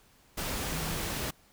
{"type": "tone in noise", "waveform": "sine", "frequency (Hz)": 159.3, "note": "D#3", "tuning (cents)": 41, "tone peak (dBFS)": -39, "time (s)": [0.71, 0.98], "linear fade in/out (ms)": 10, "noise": "pink", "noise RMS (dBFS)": -34, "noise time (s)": [0.37, 1.31], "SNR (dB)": -8, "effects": ["pink hiss -62 dBFS RMS until 1.52 s"]}